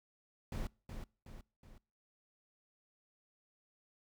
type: noise with echo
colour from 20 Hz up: brown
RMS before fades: -39 dBFS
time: 0.52-0.67 s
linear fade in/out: 2 ms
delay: 370 ms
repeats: 3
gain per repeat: -6 dB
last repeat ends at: 1.78 s
effects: noise-tail reverb RT60 0.4 s tail -25 dB re dry